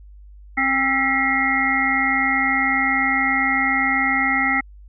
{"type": "harmonic tone with a mistuned harmonic", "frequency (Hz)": 265.9, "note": "C4", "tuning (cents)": 28, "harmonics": [1, 3, 5, 7, 8], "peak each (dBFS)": [-25, -25, -25, -21, -21], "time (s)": [0.57, 4.61], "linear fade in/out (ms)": 10, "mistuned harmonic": 7, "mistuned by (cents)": 67, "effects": ["added 50 Hz sine -40 dBFS peak until 4.88 s"]}